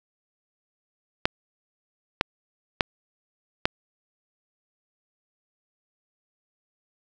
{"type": "clicks", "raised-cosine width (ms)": 0.3, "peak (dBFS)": -3, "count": 4, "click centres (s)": [1.255, 2.211, 2.808, 3.655], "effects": []}